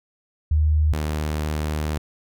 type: tone pair in turn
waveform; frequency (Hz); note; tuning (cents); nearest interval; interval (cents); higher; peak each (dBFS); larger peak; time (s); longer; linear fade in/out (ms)
sine / sawtooth; 76.7 / 76.32; D#2 / D#2; -24 / -33; unison; 9; first; -15 / -19; first; 0.51-0.93 / 0.93-1.98; second; 5
effects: none